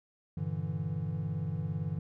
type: chord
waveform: triangle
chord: E half-diminished seventh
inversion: first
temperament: equal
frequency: 98 / 116.54 / 146.83 / 164.81 Hz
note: G2 / Bb2 / D3 / E3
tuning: 0 / 0 / 0 / 0 cents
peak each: -36 / -40 / -34 / -34 dBFS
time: 0.37-1.99 s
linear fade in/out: 5 ms
effects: none